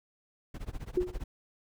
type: noise with tremolo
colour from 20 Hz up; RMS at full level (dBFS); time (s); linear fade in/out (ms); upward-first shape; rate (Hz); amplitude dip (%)
brown; -36; 0.54-1.24; 5; sine; 15; 95
type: tone with exponential decay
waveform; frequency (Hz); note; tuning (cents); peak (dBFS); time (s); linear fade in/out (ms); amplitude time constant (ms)
sine; 361.7; F#4; -39; -21; 0.97-1.2; 5; 48
effects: none